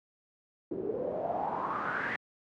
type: noise with low-pass filter sweep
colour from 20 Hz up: pink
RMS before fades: -33 dBFS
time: 0.71-2.16 s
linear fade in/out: 2 ms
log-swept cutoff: 350 to 1900 Hz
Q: 6.7
effects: high-pass 200 Hz 12 dB/octave